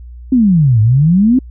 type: exponential two-way sweep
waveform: sine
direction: down then up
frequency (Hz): 268.9 to 104.8 to 268.9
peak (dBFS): -6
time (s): 0.32-1.39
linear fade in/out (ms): 5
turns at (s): 0.81
effects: added 60 Hz sine -29 dBFS peak until 1.5 s